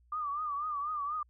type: tone with vibrato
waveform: sine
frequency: 1186 Hz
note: D6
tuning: 17 cents sharp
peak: -32 dBFS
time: 0.12-1.23 s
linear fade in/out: 5 ms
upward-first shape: triangle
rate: 4.1 Hz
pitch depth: 110 cents each way
effects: added 60 Hz sine -62 dBFS peak until 1.29 s